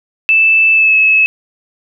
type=tone with pitch glide; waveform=sine; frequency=2637 to 2589 Hz; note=E7 to E7; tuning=0 to -32 cents; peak=-6 dBFS; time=0.29-1.26 s; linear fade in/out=0 ms; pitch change=-32 cents; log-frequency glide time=0.73-0.95 s; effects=none